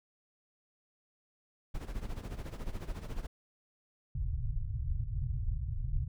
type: noise with tremolo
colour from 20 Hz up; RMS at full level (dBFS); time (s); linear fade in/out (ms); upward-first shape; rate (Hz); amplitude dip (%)
brown; -36; 1.74-3.27; 10; sine; 14; 75
type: low-pass noise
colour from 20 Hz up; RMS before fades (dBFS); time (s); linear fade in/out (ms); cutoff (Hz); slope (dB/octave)
pink; -34; 4.15-6.08; 5; 140; 96
effects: none